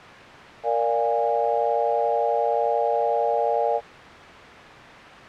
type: chord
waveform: sine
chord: Bb dominant seventh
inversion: none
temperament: equal with one note detuned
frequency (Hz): 466.2 / 587.3 / 698.5 / 820.6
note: Bb4 / D5 / F5 / Ab5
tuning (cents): 0 / 0 / 0 / -21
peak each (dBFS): -25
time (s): 0.63-3.81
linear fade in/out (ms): 50
effects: white hiss -40 dBFS RMS until 5.28 s + low-pass 2000 Hz 12 dB/octave